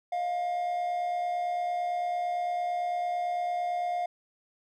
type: tone pair together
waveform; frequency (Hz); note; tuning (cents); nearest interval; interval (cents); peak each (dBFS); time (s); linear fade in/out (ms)
triangle; 639 / 707.9; D#5 / F5; +46 / +23; major second; 177; -37 / -26; 0.12-4.06; 5
effects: none